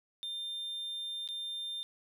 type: tone with dropouts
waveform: triangle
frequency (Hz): 3600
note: A7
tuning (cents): +39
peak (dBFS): -35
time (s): 0.23-1.83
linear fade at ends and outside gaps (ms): 0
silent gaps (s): 1.276-1.288
effects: none